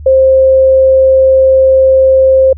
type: tone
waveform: sine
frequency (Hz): 528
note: C5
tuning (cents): +16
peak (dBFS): -3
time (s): 0.06-2.53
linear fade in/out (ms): 5
effects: added 75 Hz sine -24 dBFS peak until 2.57 s